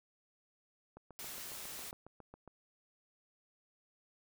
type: click train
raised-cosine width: 1 ms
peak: -38 dBFS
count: 12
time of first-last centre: 0.97-2.477 s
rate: 7.3 Hz
type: noise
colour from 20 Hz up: white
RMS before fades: -46 dBFS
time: 1.19-1.91 s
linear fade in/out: 0 ms
effects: none